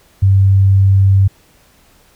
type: tone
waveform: sine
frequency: 97.2 Hz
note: G2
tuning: 14 cents flat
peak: -6 dBFS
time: 0.22-1.28 s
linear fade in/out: 10 ms
effects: pink hiss -50 dBFS RMS until 2.15 s